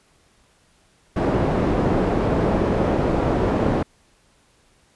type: low-pass noise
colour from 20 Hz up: white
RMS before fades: -20 dBFS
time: 1.16-3.83 s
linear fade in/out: 5 ms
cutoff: 500 Hz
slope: 12 dB/octave
effects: pink hiss -59 dBFS RMS until 4.95 s + resampled to 24000 Hz